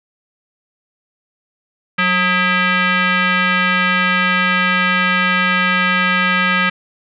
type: tone with frequency modulation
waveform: sine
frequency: 185 Hz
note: F#3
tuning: in tune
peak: -12 dBFS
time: 1.98-6.7 s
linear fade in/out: 10 ms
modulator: 722 Hz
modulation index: 3.5
effects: none